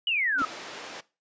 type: exponential sweep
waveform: sine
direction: down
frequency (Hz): 3010 to 1244.5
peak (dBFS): -23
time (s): 0.07-0.45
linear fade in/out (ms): 2
type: tone with exponential growth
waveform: sine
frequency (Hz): 277.2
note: C#4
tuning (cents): 0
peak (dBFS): -25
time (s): 0.32-0.42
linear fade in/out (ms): 1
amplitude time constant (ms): 20
type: band-pass noise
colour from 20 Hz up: pink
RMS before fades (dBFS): -41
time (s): 0.38-1.01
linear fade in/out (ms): 10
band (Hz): 400 to 6000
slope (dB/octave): 12
effects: noise-tail reverb RT60 0.3 s tail -20 dB re dry + resampled to 16000 Hz